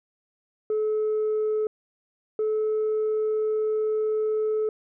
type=tone pair in turn; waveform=sine; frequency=430.2 / 432.1 Hz; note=A4 / A4; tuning=-39 / -31 cents; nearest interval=unison; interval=8 cents; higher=second; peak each=-20 dBFS; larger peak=neither; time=0.7-1.67 / 2.39-4.69 s; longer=second; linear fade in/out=2 ms; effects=tanh soft clip ceiling -20 dBFS